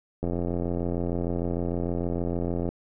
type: click train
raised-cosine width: 2 ms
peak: -16 dBFS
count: 214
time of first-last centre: 0.23-2.69 s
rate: 86.6 Hz
effects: none